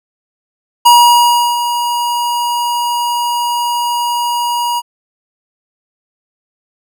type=tone with ADSR envelope; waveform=square; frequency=957 Hz; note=A#5; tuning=45 cents sharp; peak=-3 dBFS; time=0.85-4.82 s; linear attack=13 ms; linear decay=700 ms; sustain=-11 dB; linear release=39 ms; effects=none